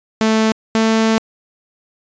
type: tone pair in turn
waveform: sawtooth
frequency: 220 / 222.4 Hz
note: A3 / A3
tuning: 0 / +19 cents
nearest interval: unison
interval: 19 cents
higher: second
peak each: -8 dBFS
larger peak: neither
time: 0.21-0.52 / 0.75-1.18 s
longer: second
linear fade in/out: 0 ms
effects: resampled to 16000 Hz